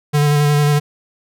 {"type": "tone with vibrato", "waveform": "square", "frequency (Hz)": 146.83, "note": "D3", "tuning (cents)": 0, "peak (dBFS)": -12, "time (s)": [0.13, 0.8], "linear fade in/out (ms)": 20, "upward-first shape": "square", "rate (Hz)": 11, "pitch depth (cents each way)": 15, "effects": []}